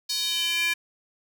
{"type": "tone with high-pass filter sweep", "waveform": "square", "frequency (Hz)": 338.6, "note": "E4", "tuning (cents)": 46, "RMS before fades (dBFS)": -26, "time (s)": [0.09, 0.74], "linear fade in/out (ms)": 10, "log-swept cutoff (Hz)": [4500, 2100], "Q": 4.1, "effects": []}